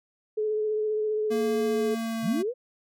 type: tone with vibrato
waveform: sine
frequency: 428.5 Hz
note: A4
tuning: 46 cents flat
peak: -24 dBFS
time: 0.37-1.95 s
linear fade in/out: 10 ms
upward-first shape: triangle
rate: 15 Hz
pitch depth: 23 cents each way
type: tone with pitch glide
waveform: square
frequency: 230.8 to 225.5 Hz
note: A#3 to A3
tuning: -17 to +43 cents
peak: -29 dBFS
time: 1.3-2.43 s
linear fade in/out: 20 ms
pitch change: -40 cents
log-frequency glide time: 1.65-2.24 s
type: linear sweep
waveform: sine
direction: up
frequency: 121.7 to 523.3 Hz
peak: -25 dBFS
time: 2.22-2.54 s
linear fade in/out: 50 ms
effects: none